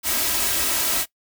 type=noise with comb filter; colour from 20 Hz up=white; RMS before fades=-22 dBFS; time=0.03-1.06 s; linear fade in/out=50 ms; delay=3.1 ms; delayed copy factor=+0.6; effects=noise-tail reverb RT60 0.1 s tail -20 dB re dry